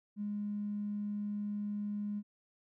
triangle tone with tanh clipping, 206.6 Hz, G#3, 9 cents flat, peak -34 dBFS, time 0.16-2.23 s, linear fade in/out 50 ms, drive 2 dB, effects none

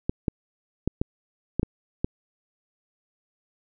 clicks, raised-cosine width 3 ms, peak -10 dBFS, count 7, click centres 0.095 / 0.282 / 0.876 / 1.015 / 1.596 / 1.631 / 2.045 s, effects none

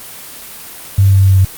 sine tone with pitch steps, 98 / 97.44 / 96.87 / 96.32 / 95.76 / 95.21 / 94.66 Hz, G2 / G2 / G2 / G2 / G2 / G2 / F#2, 0 / -10 / -20 / -30 / -40 / -50 / +40 cents, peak -5 dBFS, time 0.98-1.449 s, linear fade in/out 5 ms, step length 67 ms, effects white hiss -31 dBFS RMS until 1.57 s + Opus 24 kbps

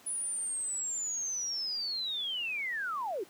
sine linear sweep, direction down, 9956 to 330 Hz, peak -32 dBFS, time 0.06-3.24 s, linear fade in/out 10 ms, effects pink hiss -57 dBFS RMS until 3.29 s + high-pass 200 Hz 12 dB/octave

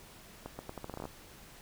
accelerating click train, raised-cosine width 1 ms, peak -26 dBFS, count 12, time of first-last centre 0.46-1.054 s, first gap 130 ms, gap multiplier 0.8, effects pink hiss -54 dBFS RMS until 1.61 s

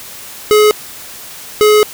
square tone pair in turn, 423.6 / 423.6 Hz, G#4 / G#4, +34 / +34 cents, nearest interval unison, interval 0 cents, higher neither, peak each -6 dBFS, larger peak neither, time 0.51-0.71 / 1.61-1.83 s, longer second, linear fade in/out 0 ms, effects white hiss -31 dBFS RMS until 1.93 s

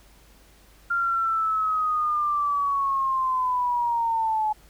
sine linear sweep, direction down, 1395 to 850 Hz, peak -21 dBFS, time 0.9-4.53 s, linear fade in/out 10 ms, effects added 50 Hz sine -54 dBFS peak until 4.69 s + pink hiss -56 dBFS RMS until 4.69 s

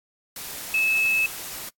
sine tone in noise, 2600 Hz, E7, 24 cents flat, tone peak -19 dBFS, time 0.74-1.26 s, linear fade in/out 2 ms, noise white, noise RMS -35 dBFS, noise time 0.36-1.69 s, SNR +13 dB, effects noise-tail reverb RT60 0.1 s tail -22 dB re dry + AAC 64 kbps

